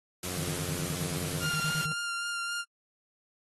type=noise; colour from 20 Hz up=white; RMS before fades=-37 dBFS; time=0.23-1.85 s; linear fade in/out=2 ms
type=tone with pitch glide; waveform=10% pulse; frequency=90.6 to 88.99 Hz; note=F#2 to F2; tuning=-36 to +33 cents; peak=-30 dBFS; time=0.23-1.46 s; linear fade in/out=10 ms; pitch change=-31 cents; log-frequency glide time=0.35-0.4 s
type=tone bursts; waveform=triangle; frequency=155.56 Hz; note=D#3; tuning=in tune; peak=-31 dBFS; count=15; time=0.37-1.917 s; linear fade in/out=0 ms; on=63 ms; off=43 ms
type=tone with vibrato; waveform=sawtooth; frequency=1396.9 Hz; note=F6; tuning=in tune; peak=-28 dBFS; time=1.4-2.65 s; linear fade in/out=50 ms; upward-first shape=sine; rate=3.7 Hz; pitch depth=14 cents each way
effects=AAC 32 kbps